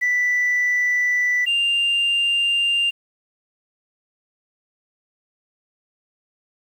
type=tone pair in turn; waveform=sine; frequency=1975.5 / 2794 Hz; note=B6 / F7; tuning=0 / 0 cents; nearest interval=tritone; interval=600 cents; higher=second; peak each=-15 dBFS; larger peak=neither; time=0.01-1.46 / 1.46-2.91 s; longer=neither; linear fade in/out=20 ms; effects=tanh soft clip ceiling -14 dBFS + 8-bit